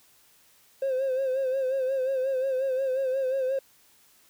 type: tone with vibrato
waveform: triangle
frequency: 527 Hz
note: C5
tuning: 12 cents sharp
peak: -21 dBFS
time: 0.82-3.59 s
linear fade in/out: 5 ms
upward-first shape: sine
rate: 5.6 Hz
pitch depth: 58 cents each way
effects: tanh soft clip ceiling -20 dBFS + white hiss -60 dBFS RMS until 4.29 s